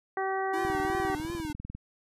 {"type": "harmonic tone", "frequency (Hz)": 384, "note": "G4", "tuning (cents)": -36, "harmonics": [1, 2, 3, 4, 5], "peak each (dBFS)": [-32, -31, -37, -39, -38], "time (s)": [0.17, 1.15], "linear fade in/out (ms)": 2}
{"type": "tone with vibrato", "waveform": "square", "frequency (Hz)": 321.1, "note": "E4", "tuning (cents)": -45, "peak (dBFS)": -34, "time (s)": [0.53, 1.53], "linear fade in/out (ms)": 10, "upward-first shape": "triangle", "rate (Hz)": 2.8, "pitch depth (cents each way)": 140}
{"type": "tone", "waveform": "5% pulse", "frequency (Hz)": 122.1, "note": "B2", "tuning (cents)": -19, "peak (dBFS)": -37, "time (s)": [0.56, 1.42], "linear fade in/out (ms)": 20}
{"type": "click train", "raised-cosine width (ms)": 5, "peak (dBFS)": -27, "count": 23, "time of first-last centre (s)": [0.65, 1.75], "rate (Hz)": 20}
{"effects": ["resampled to 32000 Hz"]}